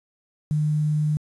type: tone with quantisation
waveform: sine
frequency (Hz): 151.5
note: D#3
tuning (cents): -46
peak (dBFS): -19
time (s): 0.51-1.17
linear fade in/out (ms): 0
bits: 8
effects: resampled to 24000 Hz